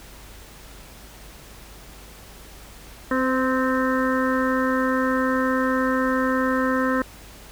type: harmonic tone with a mistuned harmonic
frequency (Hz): 260.2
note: C4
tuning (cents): -9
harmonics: 1 / 2 / 4 / 5 / 6 / 7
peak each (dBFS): -22 / -25 / -28 / -29 / -30 / -30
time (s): 3.11-7.02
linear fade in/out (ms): 2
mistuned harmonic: 2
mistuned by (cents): -15
effects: added 50 Hz sine -45 dBFS peak until 7.51 s + pink hiss -45 dBFS RMS until 7.51 s